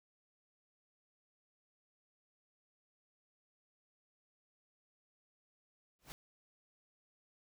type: noise with exponential growth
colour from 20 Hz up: pink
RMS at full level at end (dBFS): -45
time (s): 5.99-6.12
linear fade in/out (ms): 0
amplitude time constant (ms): 27
effects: none